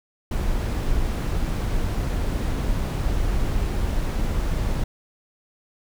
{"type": "noise", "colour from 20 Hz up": "brown", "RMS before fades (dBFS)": -23, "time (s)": [0.31, 4.84], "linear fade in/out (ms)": 5, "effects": []}